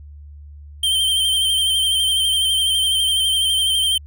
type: tone with vibrato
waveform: square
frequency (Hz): 3133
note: G7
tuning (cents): -2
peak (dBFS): -16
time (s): 0.83-3.98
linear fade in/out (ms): 5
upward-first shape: sine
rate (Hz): 12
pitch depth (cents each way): 35
effects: added 73 Hz sine -36 dBFS peak until 4.06 s